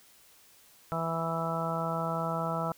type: harmonic tone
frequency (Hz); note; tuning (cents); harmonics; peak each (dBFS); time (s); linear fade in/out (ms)
164.81; E3; 0; 1 / 2 / 3 / 4 / 5 / 6 / 7 / 8; -34 / -44 / -39 / -35 / -39 / -39 / -44 / -35; 0.92-2.72; 0
effects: white hiss -59 dBFS RMS until 2.77 s